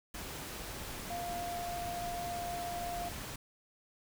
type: tone in noise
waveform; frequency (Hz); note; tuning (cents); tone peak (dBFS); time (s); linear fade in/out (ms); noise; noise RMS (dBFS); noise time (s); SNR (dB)
sine; 698.5; F5; 0; -37; 1.1-3.09; 5; pink; -43; 0.14-3.36; +3
effects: none